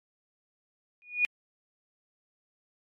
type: tone with exponential growth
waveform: sine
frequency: 2454 Hz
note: D#7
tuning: 25 cents flat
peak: -18 dBFS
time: 1.02-1.25 s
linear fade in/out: 0 ms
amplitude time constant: 49 ms
effects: MP3 64 kbps